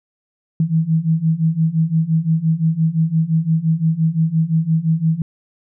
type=beating tone pair; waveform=sine; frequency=158.3 / 164.1 Hz; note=D#3 / E3; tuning=+30 / -8 cents; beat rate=5.8 Hz; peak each=-18 / -16 dBFS; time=0.6-5.22 s; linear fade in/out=2 ms; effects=none